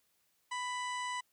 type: harmonic tone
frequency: 992 Hz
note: B5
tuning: 7 cents sharp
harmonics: 1 / 2 / 3 / 4 / 5 / 6 / 7 / 8 / 9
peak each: -37 / -41 / -46 / -52 / -58 / -54 / -60 / -51 / -56 dBFS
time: 0.51-1.21 s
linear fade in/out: 10 ms
effects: white hiss -75 dBFS RMS until 1.32 s